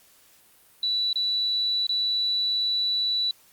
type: tone with dropouts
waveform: sine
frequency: 3951 Hz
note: B7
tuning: in tune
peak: -22 dBFS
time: 0.83-3.31 s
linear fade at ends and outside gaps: 2 ms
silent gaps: 1.13-1.157 / 1.868-1.892 s
effects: white hiss -57 dBFS RMS until 3.52 s + Opus 48 kbps